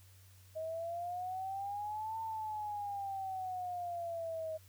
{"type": "exponential two-way sweep", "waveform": "sine", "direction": "up then down", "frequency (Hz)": [629, 899, 629], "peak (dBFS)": -37, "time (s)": [0.55, 4.58], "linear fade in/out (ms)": 20, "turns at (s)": 2.2, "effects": ["added 94 Hz sine -58 dBFS peak until 4.68 s", "white hiss -65 dBFS RMS until 4.68 s"]}